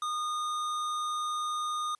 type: tone with hard clipping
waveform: sine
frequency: 1225 Hz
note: D#6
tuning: 27 cents flat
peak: -32 dBFS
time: 0.02-1.95 s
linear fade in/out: 2 ms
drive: 14 dB
effects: white hiss -72 dBFS RMS until 1.99 s + resampled to 24000 Hz